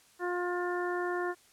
harmonic tone, 355 Hz, F4, 28 cents sharp, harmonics 1 / 2 / 3 / 4 / 5, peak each -32 / -38 / -39 / -40 / -40 dBFS, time 0.19-1.35 s, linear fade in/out 50 ms, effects white hiss -62 dBFS RMS until 1.52 s + low-pass 11000 Hz 12 dB/octave

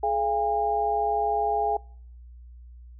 sine tone cluster, 423.6 / 690 / 810 Hz, G#4 / F5 / G#5, +34 / -21 / -43 cents, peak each -28 / -28 / -24 dBFS, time 0.03-1.77 s, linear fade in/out 5 ms, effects noise-tail reverb RT60 0.6 s tail -26 dB re dry + added 60 Hz sine -43 dBFS peak until 2.99 s

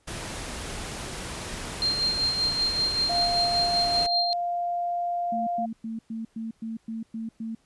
pink noise, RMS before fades -35 dBFS, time 0.07-4.07 s, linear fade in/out 10 ms
sine tone with tremolo, 4186 Hz, C8, in tune, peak -21 dBFS, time 1.82-4.33 s, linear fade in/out 0 ms, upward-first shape sine, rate 5.2 Hz, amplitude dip 50%
sine tone, 698.5 Hz, F5, in tune, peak -25 dBFS, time 3.09-5.66 s, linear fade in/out 10 ms
sine tone bursts, 224.4 Hz, A3, 34 cents sharp, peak -30 dBFS, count 9, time 5.32-7.55 s, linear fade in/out 5 ms, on 150 ms, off 110 ms
effects pink hiss -66 dBFS RMS until 7.65 s + resampled to 24000 Hz

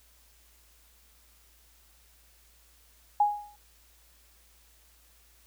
sine tone with exponential decay, 828 Hz, G#5, 5 cents flat, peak -17 dBFS, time 3.2-3.56 s, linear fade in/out 5 ms, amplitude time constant 78 ms, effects added 57 Hz sine -62 dBFS peak until 5.46 s + white hiss -62 dBFS RMS until 5.46 s

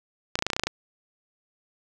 clicks, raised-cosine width 0.2 ms, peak -7 dBFS, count 10, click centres 0.355 / 0.39 / 0.424 / 0.466 / 0.502 / 0.533 / 0.565 / 0.596 / 0.636 / 0.67 s, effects none

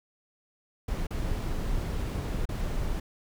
brown noise with dropouts, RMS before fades -30 dBFS, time 0.88-3 s, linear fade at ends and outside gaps 5 ms, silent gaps 1.069-1.106 / 2.455-2.489 s, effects none

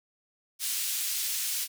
white band-pass noise, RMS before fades -31 dBFS, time 0.59-1.68 s, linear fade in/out 50 ms, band 2800 to 16000 Hz, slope 12 dB/octave, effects none

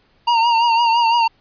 square tone with vibrato, 929 Hz, A#5, 6 cents flat, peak -13 dBFS, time 0.27-1.28 s, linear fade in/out 10 ms, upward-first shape triangle, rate 5.9 Hz, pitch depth 61 cents each way, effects pink hiss -58 dBFS RMS until 1.4 s + resampled to 11025 Hz

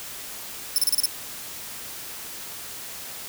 5% pulse tone bursts, 5330 Hz, E8, 18 cents sharp, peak -12 dBFS, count 6, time 0.76-1.057 s, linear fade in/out 0 ms, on 22 ms, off 33 ms, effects white hiss -37 dBFS RMS until 3.28 s

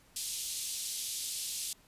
white band-pass noise, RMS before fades -38 dBFS, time 0.16-1.73 s, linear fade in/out 2 ms, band 3200 to 11000 Hz, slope 24 dB/octave, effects pink hiss -63 dBFS RMS until 1.87 s + resampled to 32000 Hz

